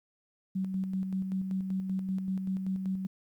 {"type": "tone with tremolo", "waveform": "sine", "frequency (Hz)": 189.5, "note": "F#3", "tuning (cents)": 42, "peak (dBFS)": -28, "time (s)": [0.55, 3.07], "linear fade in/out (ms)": 10, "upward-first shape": "square", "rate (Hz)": 5.2, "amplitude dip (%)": 40, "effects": ["11-bit"]}